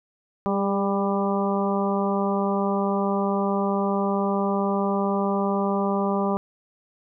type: harmonic tone with a mistuned harmonic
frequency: 197.8 Hz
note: G3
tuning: 16 cents sharp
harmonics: 1 / 2 / 3 / 4 / 5 / 6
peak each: -24 / -27 / -29 / -30 / -31 / -32 dBFS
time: 0.46-6.37 s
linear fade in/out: 0 ms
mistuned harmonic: 2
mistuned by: +20 cents
effects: none